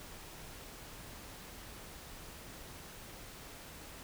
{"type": "silence", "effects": ["pink hiss -50 dBFS RMS until 4.03 s"]}